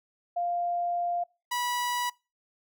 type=tone pair in turn; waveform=sine / sawtooth; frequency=698.5 / 976.8 Hz; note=F5 / B5; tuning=0 / -19 cents; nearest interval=tritone; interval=581 cents; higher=second; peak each=-26 / -24 dBFS; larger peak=second; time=0.36-1.24 / 1.51-2.1 s; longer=first; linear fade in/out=10 ms; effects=noise-tail reverb RT60 0.3 s tail -25 dB re dry